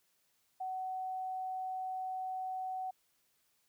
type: tone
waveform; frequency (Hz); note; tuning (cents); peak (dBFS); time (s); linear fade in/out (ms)
sine; 750; F#5; +23; -36; 0.6-2.91; 10
effects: white hiss -75 dBFS RMS until 3.68 s